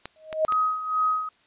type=clicks; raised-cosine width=0.3 ms; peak=-18 dBFS; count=3; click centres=0.056 / 0.328 / 0.523 s
type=tone with exponential growth; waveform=sine; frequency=628 Hz; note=D#5; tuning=16 cents sharp; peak=-16 dBFS; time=0.16-0.45 s; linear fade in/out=0 ms; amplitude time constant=61 ms
type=tone with tremolo; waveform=sine; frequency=1261 Hz; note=D#6; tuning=23 cents sharp; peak=-19 dBFS; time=0.48-1.29 s; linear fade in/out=5 ms; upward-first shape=sine; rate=2.2 Hz; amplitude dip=70%
effects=white hiss -61 dBFS RMS until 1.46 s + resampled to 8000 Hz